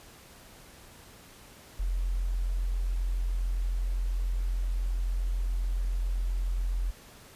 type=tone; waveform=sine; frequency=43.65 Hz; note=F1; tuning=in tune; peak=-26 dBFS; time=1.79-6.91 s; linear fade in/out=10 ms; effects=pink hiss -52 dBFS RMS until 7.35 s + resampled to 32000 Hz